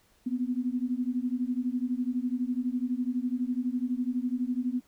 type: beating tone pair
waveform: sine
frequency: 243.5 / 255.5 Hz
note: B3 / C4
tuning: -24 / -41 cents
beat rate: 12 Hz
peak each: -30 dBFS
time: 0.26-4.81 s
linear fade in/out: 10 ms
effects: pink hiss -65 dBFS RMS until 4.87 s